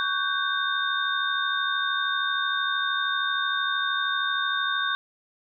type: tone cluster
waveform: sine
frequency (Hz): 1124 / 1503 / 1576 / 3649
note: C#6 / F#6 / G6 / A#7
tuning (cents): +24 / +27 / +9 / -38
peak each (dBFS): -29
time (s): 0-4.95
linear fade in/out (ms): 0
effects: none